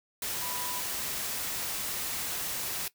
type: tone in noise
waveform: sine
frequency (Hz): 987.8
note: B5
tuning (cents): 0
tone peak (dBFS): -40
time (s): 0.42-0.8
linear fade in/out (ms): 2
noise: white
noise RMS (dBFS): -34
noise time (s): 0.22-2.88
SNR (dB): -9
effects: noise-tail reverb RT60 0.1 s tail -17 dB re dry